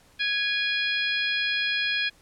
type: harmonic tone with a mistuned harmonic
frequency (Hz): 831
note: G#5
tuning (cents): +1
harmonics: 2 / 3 / 4 / 5 / 6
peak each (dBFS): -28 / -28 / -29 / -34 / -38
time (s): 0.19-2.1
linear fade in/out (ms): 20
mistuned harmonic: 3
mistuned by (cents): -28
effects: pink hiss -58 dBFS RMS until 2.21 s + low-pass 12000 Hz 12 dB/octave